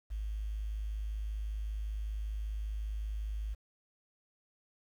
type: tone with quantisation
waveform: sine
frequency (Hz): 52.6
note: G#1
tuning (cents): +23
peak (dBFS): -34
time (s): 0.1-3.55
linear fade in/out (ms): 20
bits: 10
effects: none